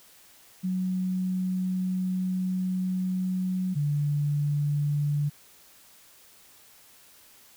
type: tone pair in turn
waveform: sine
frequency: 185 / 145.97 Hz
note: F#3 / D3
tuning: 0 / -10 cents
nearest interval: major third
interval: 410 cents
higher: first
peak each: -25 / -23 dBFS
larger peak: second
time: 0.63-3.75 / 3.75-5.3 s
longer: first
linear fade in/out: 20 ms
effects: white hiss -55 dBFS RMS until 7.56 s